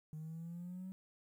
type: exponential sweep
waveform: triangle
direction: up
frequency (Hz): 153.4 to 190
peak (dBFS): -40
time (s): 0.13-0.92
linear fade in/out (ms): 0
effects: tanh soft clip ceiling -40 dBFS + 12-bit